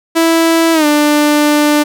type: tone with pitch glide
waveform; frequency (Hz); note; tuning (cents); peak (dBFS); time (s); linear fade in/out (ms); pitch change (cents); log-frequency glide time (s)
sawtooth; 329.2 to 296.7; E4 to D4; -2 to +18; -4; 0.15-1.84; 20; -180; 0.73-0.86
effects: none